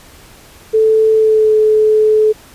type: tone with pitch glide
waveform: sine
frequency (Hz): 438.9 to 430.9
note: A4 to A4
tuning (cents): -4 to -36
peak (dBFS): -7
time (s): 0.73-2.33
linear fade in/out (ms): 20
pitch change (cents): -32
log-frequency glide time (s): 1.14-1.55
effects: pink hiss -41 dBFS RMS until 2.54 s + resampled to 32000 Hz